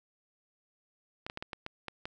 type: clicks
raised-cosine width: 0.3 ms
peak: -22 dBFS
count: 8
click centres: 1.265 / 1.299 / 1.374 / 1.425 / 1.532 / 1.664 / 1.883 / 2.055 s
effects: none